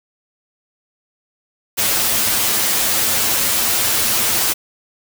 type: noise with comb filter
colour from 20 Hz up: white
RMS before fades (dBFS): -17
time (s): 1.77-4.54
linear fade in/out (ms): 20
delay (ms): 9.1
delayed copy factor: +0.85
effects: none